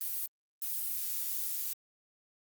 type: noise bursts at uneven times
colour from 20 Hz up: violet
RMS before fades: -35 dBFS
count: 2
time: 0.01-0.26 / 0.62-1.73 s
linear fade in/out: 0 ms
effects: Opus 32 kbps